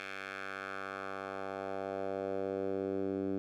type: tone with band-pass filter sweep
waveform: 10% pulse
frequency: 96.9 Hz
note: G2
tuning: 20 cents flat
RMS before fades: -38 dBFS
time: 0-3.38 s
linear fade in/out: 0 ms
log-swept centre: 2100 to 300 Hz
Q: 1.8
effects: none